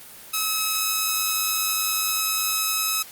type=tone; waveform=5% pulse; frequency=1285 Hz; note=E6; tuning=45 cents flat; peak=-10 dBFS; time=0.33-3.03 s; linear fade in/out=10 ms; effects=white hiss -43 dBFS RMS until 3.11 s + Opus 24 kbps